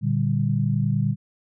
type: chord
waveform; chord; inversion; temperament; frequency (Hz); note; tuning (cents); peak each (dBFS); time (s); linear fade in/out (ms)
sine; G minor; first; equal; 116.54 / 146.83 / 196; Bb2 / D3 / G3; 0 / 0 / 0; -23 / -23 / -25; 0.01-1.16; 50
effects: none